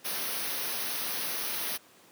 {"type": "band-stop noise", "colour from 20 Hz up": "white", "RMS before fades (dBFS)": -33, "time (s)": [0.04, 1.78], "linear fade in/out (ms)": 20, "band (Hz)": [6200, 9000], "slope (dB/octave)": 96, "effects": ["pink hiss -57 dBFS RMS until 2.11 s", "high-pass 200 Hz 12 dB/octave"]}